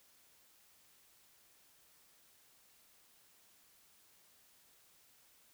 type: silence
effects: white hiss -67 dBFS RMS until 5.53 s